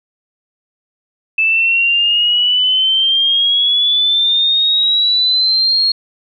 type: exponential sweep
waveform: sine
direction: up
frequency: 2623 to 4300 Hz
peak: -10 dBFS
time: 1.38-5.92 s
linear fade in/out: 5 ms
effects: none